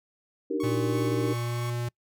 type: chord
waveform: sine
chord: Eb major seventh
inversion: third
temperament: equal with one note detuned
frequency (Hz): 293.7 / 311.1 / 383.9 / 466.2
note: D4 / Eb4 / G4 / Bb4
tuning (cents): 0 / 0 / -36 / 0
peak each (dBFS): -31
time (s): 0.5-1.34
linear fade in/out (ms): 10
type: tone with tremolo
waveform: sawtooth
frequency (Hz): 1108.7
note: C#6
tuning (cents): 0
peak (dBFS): -34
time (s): 0.6-1.7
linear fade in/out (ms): 2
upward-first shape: sine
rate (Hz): 3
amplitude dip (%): 35
type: tone with pitch glide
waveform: square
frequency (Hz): 116.54 to 119.89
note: A#2 to A#2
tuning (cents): 0 to +49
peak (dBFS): -29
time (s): 0.63-1.89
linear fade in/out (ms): 10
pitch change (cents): +49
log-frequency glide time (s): 0.81-1.66
effects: noise-tail reverb RT60 0.1 s tail -26 dB re dry